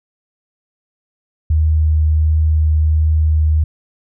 sine tone with vibrato, 77.78 Hz, D#2, in tune, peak -10 dBFS, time 1.5-3.64 s, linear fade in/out 5 ms, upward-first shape triangle, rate 1.4 Hz, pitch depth 10 cents each way, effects none

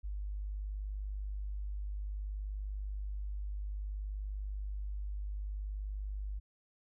sine tone, 50.3 Hz, G1, 45 cents sharp, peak -36 dBFS, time 0.03-6.4 s, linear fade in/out 20 ms, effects none

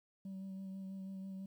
sine tone with vibrato, 191.9 Hz, G3, 37 cents flat, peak -40 dBFS, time 0.25-1.46 s, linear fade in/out 5 ms, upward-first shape sine, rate 6.1 Hz, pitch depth 18 cents each way, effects tanh soft clip ceiling -42 dBFS + 12-bit

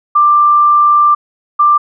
sine tone pair in turn, 1183 / 1183 Hz, D6 / D6, +12 / +12 cents, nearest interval unison, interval 0 cents, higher neither, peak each -5 dBFS, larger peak neither, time 0.15-1.15 / 1.59-1.78 s, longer first, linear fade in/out 10 ms, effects none

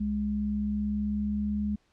sine tone pair together, 69.31 / 207.7 Hz, C#2 / G#3, 0 / 0 cents, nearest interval octave + perfect fifth, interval 1900 cents, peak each -35 / -27 dBFS, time 0-1.76 s, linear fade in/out 10 ms, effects pink hiss -69 dBFS RMS until 1.92 s + low-pass 6000 Hz 12 dB/octave

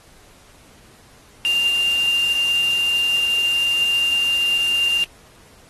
sine tone in noise, 2794 Hz, F7, in tune, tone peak -16 dBFS, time 1.45-5.04 s, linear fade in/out 0 ms, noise white, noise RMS -33 dBFS, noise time 1.45-5.04 s, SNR +14 dB, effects pink hiss -50 dBFS RMS until 5.69 s + AAC 32 kbps

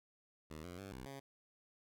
10% pulse tone with pitch steps, 77.9 / 88.4 / 97.6 / 64.1 / 137.2 Hz, D#2 / F2 / G2 / C2 / C#3, +3 / +22 / -7 / -35 / -17 cents, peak -39 dBFS, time 0.5-1.2 s, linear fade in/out 10 ms, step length 140 ms, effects none

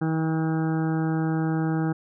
harmonic tone, 160 Hz, D#3, 49 cents sharp, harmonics 1 / 2 / 3 / 4 / 5 / 6 / 7 / 8 / 9 / 10, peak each -24 / -26 / -36 / -44 / -35 / -47 / -47 / -42 / -41 / -43 dBFS, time 0.01-1.93 s, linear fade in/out 10 ms, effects none

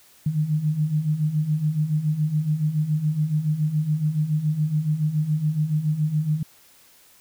sine beating tone pair, 148.3 / 155.4 Hz, D3 / D#3, +17 / -2 cents, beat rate 7.1 Hz, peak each -26 / -21 dBFS, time 0.26-6.43 s, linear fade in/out 5 ms, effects white hiss -54 dBFS RMS until 7.2 s

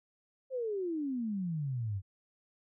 sine exponential sweep, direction down, 538 to 92.5 Hz, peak -32 dBFS, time 0.5-2.02 s, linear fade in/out 50 ms, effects none

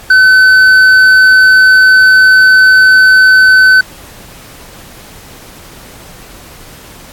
sine tone with hard clipping, 1518 Hz, F#6, 44 cents sharp, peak -3 dBFS, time 0.1-3.81 s, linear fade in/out 5 ms, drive 5 dB, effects pink hiss -34 dBFS RMS until 7.12 s + AAC 64 kbps

